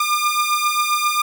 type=beating tone pair; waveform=sawtooth; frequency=1200 / 1207.5 Hz; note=D6 / D6; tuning=+37 / +48 cents; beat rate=7.5 Hz; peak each=-18 / -15 dBFS; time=0-1.22 s; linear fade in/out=5 ms; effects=none